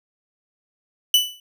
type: tone with exponential decay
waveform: 40% pulse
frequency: 2979 Hz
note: F#7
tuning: 11 cents sharp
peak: -9 dBFS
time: 1.14-1.4 s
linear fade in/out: 2 ms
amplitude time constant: 56 ms
effects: none